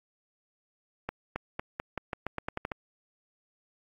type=accelerating click train; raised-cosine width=0.5 ms; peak=-17 dBFS; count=12; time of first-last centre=1.09-2.718 s; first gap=270 ms; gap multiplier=0.87; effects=AAC 64 kbps